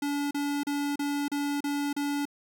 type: tone bursts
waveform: square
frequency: 286.9 Hz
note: D4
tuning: 40 cents flat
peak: -28 dBFS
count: 7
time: 0.02-2.254 s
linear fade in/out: 5 ms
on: 290 ms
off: 34 ms
effects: none